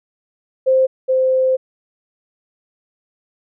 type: tone pair in turn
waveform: sine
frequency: 523.3 / 519.7 Hz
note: C5 / C5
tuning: 0 / -12 cents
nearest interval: unison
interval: 12 cents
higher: first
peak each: -10 / -12 dBFS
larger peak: first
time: 0.66-0.87 / 1.08-1.57 s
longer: second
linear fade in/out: 20 ms
effects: none